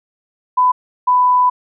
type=tone pair in turn; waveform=sine; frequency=1001 / 995.9 Hz; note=B5 / B5; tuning=+23 / +14 cents; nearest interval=unison; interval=9 cents; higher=first; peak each=-9 / -9 dBFS; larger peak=neither; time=0.57-0.72 / 1.07-1.5 s; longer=second; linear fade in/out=10 ms; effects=none